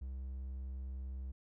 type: tone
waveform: triangle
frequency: 65.41 Hz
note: C2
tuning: in tune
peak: -38 dBFS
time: 0.01-1.32 s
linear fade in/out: 10 ms
effects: none